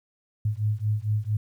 sine beating tone pair, 104.3 / 108.7 Hz, G#2 / A2, +8 / -21 cents, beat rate 4.4 Hz, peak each -26 dBFS, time 0.45-1.37 s, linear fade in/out 5 ms, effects 10-bit

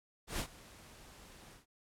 pink noise with ADSR envelope, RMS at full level -36 dBFS, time 0.27-1.66 s, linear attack 120 ms, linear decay 78 ms, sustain -20 dB, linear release 130 ms, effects low-pass 12000 Hz 12 dB/octave

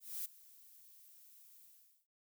violet noise with ADSR envelope, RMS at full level -40 dBFS, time 0-2.07 s, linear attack 250 ms, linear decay 12 ms, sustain -21 dB, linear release 430 ms, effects none

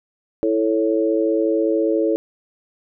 sine chord, A major, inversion second, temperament equal, 329.6 / 440 / 554.4 Hz, E4 / A4 / C#5, 0 / 0 / 0 cents, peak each -19 / -20 / -22 dBFS, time 0.43-2.16 s, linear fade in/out 0 ms, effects none

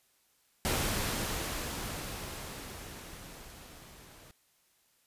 pink noise with level ramp, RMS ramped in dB -30 to -55 dBFS, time 0.65-4.31 s, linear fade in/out 0 ms, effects white hiss -70 dBFS RMS until 5.06 s + resampled to 32000 Hz

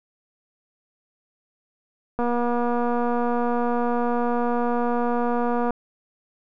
click train, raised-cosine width 1 ms, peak -12 dBFS, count 845, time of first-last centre 2.19-5.707 s, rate 240 Hz, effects none

